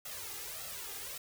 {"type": "noise with flanger", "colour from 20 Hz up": "white", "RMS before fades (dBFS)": -43, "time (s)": [0.05, 1.18], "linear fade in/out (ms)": 5, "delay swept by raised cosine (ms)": [1.5, 2.47], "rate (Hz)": 1.7, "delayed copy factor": 0.85, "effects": []}